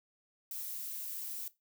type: noise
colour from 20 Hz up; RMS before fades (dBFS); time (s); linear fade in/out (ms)
violet; -41; 0.51-1.48; 2
effects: noise-tail reverb RT60 0.2 s tail -17 dB re dry